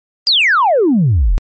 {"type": "exponential sweep", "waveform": "sine", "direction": "down", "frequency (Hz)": [4978, 32.83], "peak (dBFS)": -7, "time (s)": [0.27, 1.38], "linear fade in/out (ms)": 0, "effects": ["tanh soft clip ceiling -5 dBFS", "MP3 32 kbps"]}